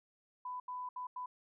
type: tone bursts at uneven times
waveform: sine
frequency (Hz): 998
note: B5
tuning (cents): +18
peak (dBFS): -39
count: 4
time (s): 0.45-0.6 / 0.68-0.89 / 0.96-1.07 / 1.16-1.26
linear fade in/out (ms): 5
effects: none